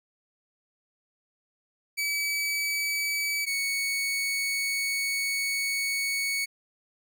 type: tone pair in turn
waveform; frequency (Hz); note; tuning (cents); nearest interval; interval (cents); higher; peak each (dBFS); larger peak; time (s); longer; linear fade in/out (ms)
sawtooth; 2288 / 2223; D7 / C#7; -46 / +4; unison; 50; first; -23; neither; 1.97-3.46 / 3.46-6.46; second; 20
effects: none